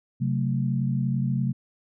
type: chord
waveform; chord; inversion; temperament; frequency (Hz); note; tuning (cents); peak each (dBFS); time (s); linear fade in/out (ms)
sine; F# diminished; second; just; 133.2 / 185 / 222; C3 / F#3 / A3; +31 / 0 / +16; -24 / -29 / -29; 0.2-1.53; 20
effects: none